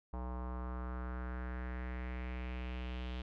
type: tone with low-pass filter sweep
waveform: square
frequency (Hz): 62.2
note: B1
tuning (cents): +13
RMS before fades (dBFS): -41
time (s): 0.13-3.22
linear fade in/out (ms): 5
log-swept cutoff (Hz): 950 to 3300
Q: 3
effects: none